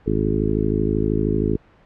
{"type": "harmonic tone with a mistuned harmonic", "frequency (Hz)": 52.9, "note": "G#1", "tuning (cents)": 33, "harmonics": [1, 2, 3, 4, 5, 6, 7, 8], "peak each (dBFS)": [-26, -26, -26, -26, -26, -26, -26, -26], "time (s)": [0.06, 1.57], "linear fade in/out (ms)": 10, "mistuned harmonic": 1, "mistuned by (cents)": -65, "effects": ["pink hiss -53 dBFS RMS until 1.85 s", "low-pass 2000 Hz 12 dB/octave"]}